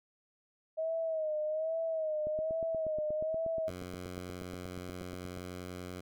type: tone with vibrato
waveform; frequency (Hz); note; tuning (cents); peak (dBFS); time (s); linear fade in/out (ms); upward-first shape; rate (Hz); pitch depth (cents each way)
sine; 632; D#5; +27; -31; 0.77-3.7; 20; sine; 1.2; 65
type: click train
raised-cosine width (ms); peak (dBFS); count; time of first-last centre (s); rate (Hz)
2; -31; 27; 2.27-5.373; 8.38
type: tone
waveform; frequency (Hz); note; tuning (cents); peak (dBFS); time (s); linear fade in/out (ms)
10% pulse; 90.4; F#2; -40; -33; 3.67-6.01; 10
effects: none